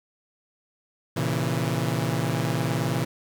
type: chord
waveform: sawtooth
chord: A# diminished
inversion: none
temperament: equal with one note detuned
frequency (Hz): 116.54 / 135.9 / 164.81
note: A#2 / C#3 / E3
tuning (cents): 0 / -34 / 0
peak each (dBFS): -24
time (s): 1.16-3.05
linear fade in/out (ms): 10
effects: 9-bit